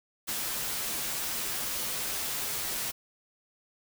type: noise with comb filter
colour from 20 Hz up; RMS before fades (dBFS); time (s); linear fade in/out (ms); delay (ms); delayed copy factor
white; -33; 0.27-2.92; 20; 11; -0.55
effects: none